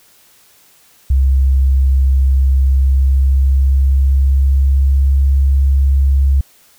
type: tone with pitch glide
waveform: sine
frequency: 66.7 to 68.3 Hz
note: C2 to C#2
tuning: +34 to -25 cents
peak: -8 dBFS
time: 1.1-6.41 s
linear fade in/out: 5 ms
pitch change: +41 cents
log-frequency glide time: 2.59-5.22 s
effects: white hiss -49 dBFS RMS until 6.78 s